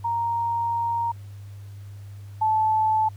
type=tone pair in turn; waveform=sine; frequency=932.3 / 871.9 Hz; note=A#5 / A5; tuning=0 / -16 cents; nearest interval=minor second; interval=116 cents; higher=first; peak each=-22 / -18 dBFS; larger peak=second; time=0.04-1.12 / 2.41-3.09 s; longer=first; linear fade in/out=10 ms; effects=added 100 Hz sine -37 dBFS peak until 3.16 s + pink hiss -57 dBFS RMS until 3.16 s